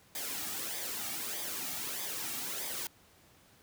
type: noise with flanger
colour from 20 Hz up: white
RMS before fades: -38 dBFS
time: 0.15-2.87 s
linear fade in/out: 2 ms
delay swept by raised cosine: 0.71 to 2.01 ms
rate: 1.6 Hz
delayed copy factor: -0.6
effects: pink hiss -62 dBFS RMS until 3.62 s + high-pass 60 Hz 12 dB/octave